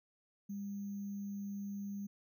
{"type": "tone with sample-and-hold", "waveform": "sine", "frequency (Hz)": 200.6, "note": "G3", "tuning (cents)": 40, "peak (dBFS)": -39, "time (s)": [0.49, 2.07], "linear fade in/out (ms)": 10, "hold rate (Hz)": 6300, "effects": []}